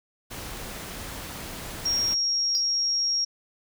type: noise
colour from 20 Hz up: pink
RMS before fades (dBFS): -37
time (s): 0.3-2.15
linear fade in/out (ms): 20
type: tone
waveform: sine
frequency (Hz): 5588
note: F8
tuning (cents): 0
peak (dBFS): -22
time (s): 1.85-3.25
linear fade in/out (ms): 10
type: tone with exponential decay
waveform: triangle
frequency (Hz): 4992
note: D#8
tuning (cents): +5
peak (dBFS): -20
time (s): 2.55-2.65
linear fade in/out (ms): 0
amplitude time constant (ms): 21
effects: none